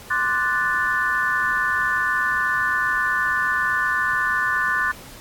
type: chord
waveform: sine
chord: D dominant seventh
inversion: third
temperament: equal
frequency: 1046.5 / 1174.7 / 1480 / 1760 Hz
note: C6 / D6 / F#6 / A6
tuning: 0 / 0 / 0 / 0 cents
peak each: -27 / -27 / -23 / -22 dBFS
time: 0.1-4.92 s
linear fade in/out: 10 ms
effects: pink hiss -42 dBFS RMS until 5.2 s + AAC 64 kbps